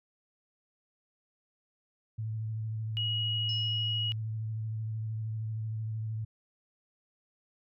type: tone with vibrato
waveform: sine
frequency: 110 Hz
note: A2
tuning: in tune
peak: -32 dBFS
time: 2.18-6.25 s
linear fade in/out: 10 ms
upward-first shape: square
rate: 13 Hz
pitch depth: 20 cents each way
type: tone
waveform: sine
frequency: 2900 Hz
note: F#7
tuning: 35 cents flat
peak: -30 dBFS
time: 2.97-4.12 s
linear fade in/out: 0 ms
type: tone with exponential decay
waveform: sine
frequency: 5274 Hz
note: E8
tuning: in tune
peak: -37 dBFS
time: 3.49-4.14 s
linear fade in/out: 2 ms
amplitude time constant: 140 ms
effects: none